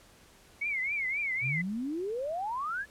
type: tone with vibrato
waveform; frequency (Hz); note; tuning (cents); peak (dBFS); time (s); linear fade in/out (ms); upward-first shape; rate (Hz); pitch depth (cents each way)
sine; 2197; C#7; -16; -29; 0.61-1.62; 10; triangle; 3.8; 170
type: exponential sweep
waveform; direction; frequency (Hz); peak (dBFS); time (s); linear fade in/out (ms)
sine; up; 118.8 to 1760; -31; 1.41-2.86; 50
effects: pink hiss -58 dBFS RMS until 2.9 s + low-pass 12000 Hz 12 dB/octave